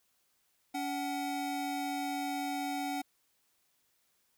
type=tone pair together; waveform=square; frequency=282.6 / 752 Hz; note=C#4 / F#5; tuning=+34 / +28 cents; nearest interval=octave + perfect fourth; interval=1694 cents; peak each=-37 / -37 dBFS; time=0.74-3.02 s; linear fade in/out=10 ms; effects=white hiss -74 dBFS RMS until 4.37 s